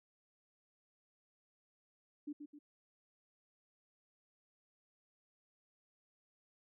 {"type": "tone with echo", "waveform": "sine", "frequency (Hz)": 293.7, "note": "D4", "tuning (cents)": 0, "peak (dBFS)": -40, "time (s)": [2.27, 2.33], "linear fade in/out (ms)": 10, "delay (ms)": 130, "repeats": 2, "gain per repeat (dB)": -6, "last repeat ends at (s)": 2.59, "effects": []}